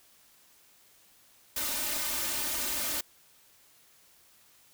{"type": "noise with comb filter", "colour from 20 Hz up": "white", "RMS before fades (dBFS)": -32, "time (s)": [1.56, 3.01], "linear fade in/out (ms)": 5, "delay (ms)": 3.3, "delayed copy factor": 0.9, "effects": ["white hiss -61 dBFS RMS until 4.73 s"]}